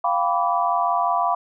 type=chord; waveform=sine; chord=G dominant seventh; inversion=third; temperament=equal with one note detuned; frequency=698.5 / 784 / 987.8 / 1156.5 Hz; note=F5 / G5 / B5 / D6; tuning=0 / 0 / 0 / -27 cents; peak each=-22 / -26 / -23 / -24 dBFS; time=0.04-1.35 s; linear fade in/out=5 ms; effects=none